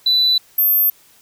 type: tone pair in turn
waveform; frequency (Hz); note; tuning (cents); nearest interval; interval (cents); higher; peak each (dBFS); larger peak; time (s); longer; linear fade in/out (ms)
sine; 3982 / 13394; B7 / G#9; +14 / +14; octave + major sixth; 2100; second; -10; neither; 0.06-0.38 / 0.58-0.9; neither; 5
effects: tanh soft clip ceiling -9 dBFS + white hiss -51 dBFS RMS until 1.21 s